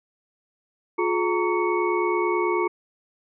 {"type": "tone cluster", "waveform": "sine", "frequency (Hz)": [355.1, 424.3, 920, 1131, 2212], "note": ["F4", "G#4", "A#5", "C#6", "C#7"], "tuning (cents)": [29, 37, -23, 34, -4], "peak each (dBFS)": [-23, -27, -28, -29, -31], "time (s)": [0.98, 2.68], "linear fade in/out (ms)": 10, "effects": []}